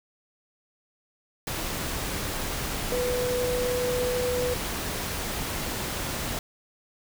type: tone in noise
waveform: sine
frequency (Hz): 495.3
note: B4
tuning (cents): +5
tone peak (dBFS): -25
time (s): 2.92-4.54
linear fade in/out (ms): 2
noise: pink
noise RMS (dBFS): -31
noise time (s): 1.47-6.39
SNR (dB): +3
effects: none